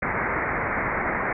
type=low-pass noise; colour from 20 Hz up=white; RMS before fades=-26 dBFS; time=0.02-1.33 s; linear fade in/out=5 ms; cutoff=2200 Hz; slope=96 dB/octave; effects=none